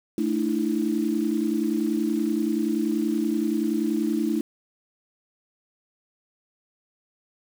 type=chord; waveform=sine; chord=A suspended fourth; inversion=none; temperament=equal with one note detuned; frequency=220 / 299.1 / 329.6 Hz; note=A3 / D4 / E4; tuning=0 / +32 / 0 cents; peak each=-26 dBFS; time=0.18-4.41 s; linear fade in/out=2 ms; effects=7-bit